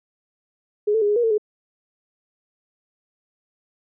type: tone with pitch steps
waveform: sine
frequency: 417.4 / 444.4 / 411.7 / 416.2 / 477.6 / 449.4 / 423.3 Hz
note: G#4 / A4 / G#4 / G#4 / A#4 / A4 / G#4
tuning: +9 / +17 / -15 / +4 / +42 / +37 / +33 cents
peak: -16 dBFS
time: 0.87-1.381 s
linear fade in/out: 10 ms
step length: 73 ms
effects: none